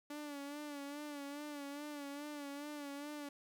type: tone with vibrato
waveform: sawtooth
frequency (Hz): 289.2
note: D4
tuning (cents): -27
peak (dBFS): -40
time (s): 0.1-3.29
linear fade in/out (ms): 5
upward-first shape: sine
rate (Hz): 2.4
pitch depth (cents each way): 54
effects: 12-bit